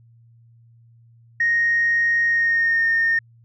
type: tone with pitch glide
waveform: sine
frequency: 1864.7 to 1830.5 Hz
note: A#6 to A#6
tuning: 0 to -32 cents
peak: -15 dBFS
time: 1.4-3.19 s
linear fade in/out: 5 ms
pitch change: -32 cents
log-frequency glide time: 2.26-2.87 s
effects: tanh soft clip ceiling -11 dBFS + added 116 Hz sine -49 dBFS peak until 3.44 s